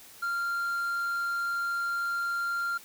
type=tone; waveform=triangle; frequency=1389 Hz; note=F6; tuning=10 cents flat; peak=-26 dBFS; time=0.22-2.78 s; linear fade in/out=10 ms; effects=white hiss -51 dBFS RMS until 2.84 s